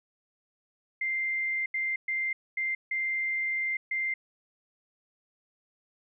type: tone bursts at uneven times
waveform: sine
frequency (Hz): 2093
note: C7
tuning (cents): 0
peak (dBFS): -27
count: 6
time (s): 1.01-1.66 / 1.74-1.96 / 2.08-2.33 / 2.57-2.75 / 2.91-3.77 / 3.91-4.14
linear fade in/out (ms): 5
effects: none